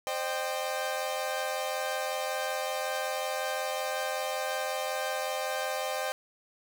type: chord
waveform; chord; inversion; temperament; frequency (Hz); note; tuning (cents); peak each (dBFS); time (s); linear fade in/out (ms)
sawtooth; C minor; none; equal with one note detuned; 523.3 / 608.7 / 784; C5 / Eb5 / G5; 0 / -38 / 0; -31; 0.07-6.12; 0
effects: none